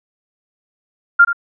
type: tone with echo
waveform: sine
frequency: 1396.9 Hz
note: F6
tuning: in tune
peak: -4 dBFS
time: 1.19-1.25 s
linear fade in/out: 10 ms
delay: 81 ms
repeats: 1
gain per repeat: -11 dB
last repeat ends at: 1.331 s
effects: none